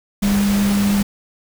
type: tone in noise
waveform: sine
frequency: 201.8 Hz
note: G#3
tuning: 49 cents flat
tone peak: -14 dBFS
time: 0.22-1.03 s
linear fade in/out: 10 ms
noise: pink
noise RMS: -25 dBFS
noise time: 0.22-1.03 s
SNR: +8 dB
effects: none